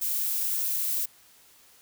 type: noise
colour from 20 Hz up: violet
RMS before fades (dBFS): -28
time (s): 0.01-1.06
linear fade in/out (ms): 10
effects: white hiss -57 dBFS RMS until 1.81 s